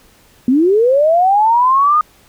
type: linear sweep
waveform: sine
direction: up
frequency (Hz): 237.9 to 1244.5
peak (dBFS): -8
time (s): 0.48-2.01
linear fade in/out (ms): 2
effects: pink hiss -49 dBFS RMS until 2.28 s